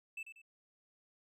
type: tone with echo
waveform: triangle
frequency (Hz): 2637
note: E7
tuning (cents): 0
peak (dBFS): -39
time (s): 0.17-0.23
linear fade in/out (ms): 5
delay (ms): 94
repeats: 2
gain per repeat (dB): -8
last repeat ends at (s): 0.418
effects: none